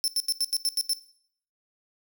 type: tone bursts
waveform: sawtooth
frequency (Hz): 5330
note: E8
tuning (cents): +18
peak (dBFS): -20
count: 8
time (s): 0.04-0.933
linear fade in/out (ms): 0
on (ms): 39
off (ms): 83
effects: noise-tail reverb RT60 0.6 s tail -17 dB re dry